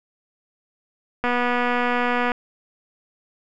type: click train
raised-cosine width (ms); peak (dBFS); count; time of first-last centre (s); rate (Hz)
0.5; -8; 264; 1.24-2.318; 244
effects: none